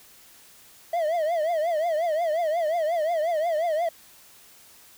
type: tone with vibrato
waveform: triangle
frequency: 650 Hz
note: E5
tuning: 24 cents flat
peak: -20 dBFS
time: 0.93-3.89 s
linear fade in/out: 5 ms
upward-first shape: triangle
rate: 5.6 Hz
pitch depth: 160 cents each way
effects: white hiss -52 dBFS RMS until 4.97 s